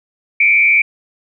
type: tone with frequency modulation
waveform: sine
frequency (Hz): 2318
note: D7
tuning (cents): -23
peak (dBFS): -8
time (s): 0.4-0.82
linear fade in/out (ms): 5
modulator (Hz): 101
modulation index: 0.94
effects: none